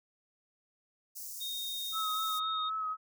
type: high-pass noise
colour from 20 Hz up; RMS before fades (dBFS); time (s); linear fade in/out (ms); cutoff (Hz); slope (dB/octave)
white; -43; 1.15-2.4; 20; 5100; 48
type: tone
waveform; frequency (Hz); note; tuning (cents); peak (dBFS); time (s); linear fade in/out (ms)
sine; 3702; A#7; -13; -36; 1.4-2.7; 20
type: tone with vibrato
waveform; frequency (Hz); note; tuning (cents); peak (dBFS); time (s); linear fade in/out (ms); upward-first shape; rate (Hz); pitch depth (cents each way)
sine; 1282; E6; -49; -32; 1.92-2.97; 50; sine; 3.9; 26
effects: none